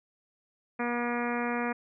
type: harmonic tone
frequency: 240 Hz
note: B3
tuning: 49 cents flat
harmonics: 1 / 2 / 3 / 4 / 5 / 6 / 7 / 8 / 9 / 10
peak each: -32 / -35 / -37 / -38 / -39 / -40 / -40 / -41 / -42 / -42 dBFS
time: 0.79-1.73 s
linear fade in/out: 10 ms
effects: none